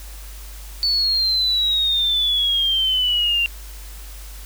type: exponential sweep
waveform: sine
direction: down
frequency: 4494 to 2762 Hz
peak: -16 dBFS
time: 0.83-3.46 s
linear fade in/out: 0 ms
effects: added 50 Hz sine -34 dBFS peak until 4.45 s + white hiss -42 dBFS RMS until 4.45 s